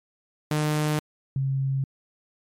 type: tone pair in turn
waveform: sawtooth / sine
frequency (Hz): 151.7 / 135.15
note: D#3 / C#3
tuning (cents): -44 / -44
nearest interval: major second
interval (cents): 200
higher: first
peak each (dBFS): -18 / -22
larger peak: first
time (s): 0.51-0.99 / 1.36-1.84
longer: neither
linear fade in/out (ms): 2
effects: MP3 64 kbps